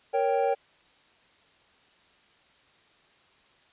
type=chord; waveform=triangle; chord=G diminished; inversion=first; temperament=equal; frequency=466.2 / 554.4 / 784 Hz; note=Bb4 / Db5 / G5; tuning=0 / 0 / 0 cents; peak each=-25 dBFS; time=0.13-0.55 s; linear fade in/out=20 ms; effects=white hiss -61 dBFS RMS until 3.72 s + resampled to 8000 Hz